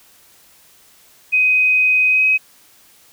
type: tone with pitch glide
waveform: sine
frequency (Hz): 2511 to 2534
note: D#7 to D#7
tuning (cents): +15 to +31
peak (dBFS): -11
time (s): 1.32-2.38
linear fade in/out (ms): 20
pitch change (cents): +16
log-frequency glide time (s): 2.09-2.25
effects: white hiss -50 dBFS RMS until 3.12 s